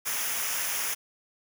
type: noise with comb filter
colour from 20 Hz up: white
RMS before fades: -30 dBFS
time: 0.05-0.95 s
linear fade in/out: 20 ms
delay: 0.24 ms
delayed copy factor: -0.65
effects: none